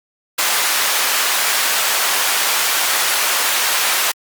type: high-pass noise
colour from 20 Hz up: pink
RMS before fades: -17 dBFS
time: 0.38-4.12 s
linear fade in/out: 10 ms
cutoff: 1000 Hz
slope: 12 dB/octave
effects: Opus 48 kbps